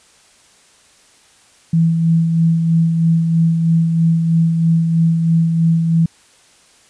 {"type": "tone with tremolo", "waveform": "sine", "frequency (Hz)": 164.81, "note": "E3", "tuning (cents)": 0, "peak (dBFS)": -9, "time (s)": [1.73, 6.06], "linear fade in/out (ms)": 5, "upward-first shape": "sine", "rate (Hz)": 3.1, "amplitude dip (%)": 40, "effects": ["white hiss -50 dBFS RMS until 6.89 s", "resampled to 22050 Hz"]}